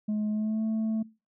sine tone with pitch glide, 212 to 220.4 Hz, G#3 to A3, +36 to +3 cents, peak -23 dBFS, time 0.08-1.03 s, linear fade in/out 10 ms, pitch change +67 cents, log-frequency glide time 0.3-0.63 s, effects noise-tail reverb RT60 0.3 s tail -23 dB re dry + tanh soft clip ceiling -25 dBFS

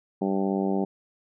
harmonic tone, 97.2 Hz, G2, 14 cents flat, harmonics 2 / 3 / 4 / 5 / 6 / 7 / 8 / 9, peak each -26 / -30 / -29 / -36 / -36 / -37 / -35 / -42 dBFS, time 0.21-0.85 s, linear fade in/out 10 ms, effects none

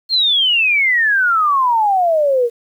sine exponential sweep, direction down, 4303 to 460 Hz, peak -11 dBFS, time 0.09-2.5 s, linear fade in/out 50 ms, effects 8-bit

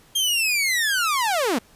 sawtooth linear sweep, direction down, 3228 to 200.2 Hz, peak -16 dBFS, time 0.15-1.59 s, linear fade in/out 10 ms, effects pink hiss -54 dBFS RMS until 1.75 s + resampled to 32000 Hz

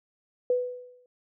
sine tone with exponential decay, 496.1 Hz, B4, 8 cents sharp, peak -19 dBFS, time 0.5-1.06 s, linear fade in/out 2 ms, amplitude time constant 120 ms, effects none

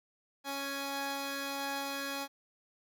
10% pulse tone pair together, 277.2 / 833.1 Hz, C#4 / G#5, 0 / +5 cents, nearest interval octave + perfect fifth, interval 1905 cents, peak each -29 / -31 dBFS, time 0.44-2.28 s, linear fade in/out 50 ms, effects none

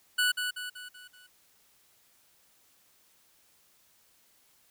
25% pulse tone with echo, 1480 Hz, F#6, in tune, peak -20 dBFS, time 0.18-0.32 s, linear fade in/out 10 ms, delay 190 ms, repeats 5, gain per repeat -6 dB, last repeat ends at 1.27 s, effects white hiss -65 dBFS RMS until 4.7 s

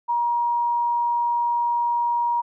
sine tone, 950 Hz, A#5, 33 cents sharp, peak -19 dBFS, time 0.08-2.42 s, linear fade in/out 20 ms, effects none

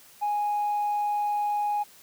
triangle tone with tanh clipping, 829 Hz, G#5, 3 cents flat, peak -24 dBFS, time 0.21-1.84 s, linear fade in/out 20 ms, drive 5 dB, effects white hiss -53 dBFS RMS until 2.02 s + high-pass 60 Hz 12 dB/octave

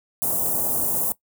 white band-stop noise, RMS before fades -23 dBFS, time 0.22-1.12 s, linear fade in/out 0 ms, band 860 to 9100 Hz, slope 24 dB/octave, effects noise-tail reverb RT60 0.1 s tail -19 dB re dry + high-pass 80 Hz 12 dB/octave

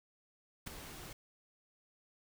pink noise with ADSR envelope, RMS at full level -40 dBFS, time 0.66-1.13 s, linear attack 13 ms, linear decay 9 ms, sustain -9 dB, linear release 4 ms, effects none

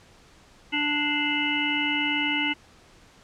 harmonic tone with a mistuned harmonic, 293.7 Hz, D4, in tune, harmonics 1 / 3 / 5 / 7 / 9 / 10, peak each -29 / -33 / -35 / -27 / -31 / -29 dBFS, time 0.72-2.54 s, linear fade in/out 20 ms, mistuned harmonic 7, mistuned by +25 cents, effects pink hiss -54 dBFS RMS until 3.23 s + low-pass 7000 Hz 12 dB/octave

